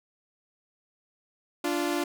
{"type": "tone pair together", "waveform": "sawtooth", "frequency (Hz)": [292.2, 347.5], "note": ["D4", "F4"], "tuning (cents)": [-9, -9], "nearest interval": "minor third", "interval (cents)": 300, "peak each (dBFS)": -25, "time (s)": [1.64, 2.04], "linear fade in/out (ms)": 5, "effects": []}